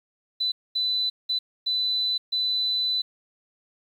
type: tone bursts at uneven times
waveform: sine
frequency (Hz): 3999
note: B7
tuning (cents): +21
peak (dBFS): -22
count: 5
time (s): 0.4-0.52 / 0.75-1.1 / 1.29-1.39 / 1.66-2.18 / 2.32-3.02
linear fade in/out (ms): 10
effects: 9-bit